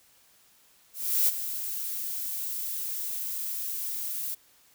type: noise with ADSR envelope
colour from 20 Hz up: violet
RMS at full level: -22 dBFS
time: 0.93-4.35 s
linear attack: 350 ms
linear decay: 25 ms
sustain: -11 dB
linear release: 12 ms
effects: white hiss -61 dBFS RMS until 4.74 s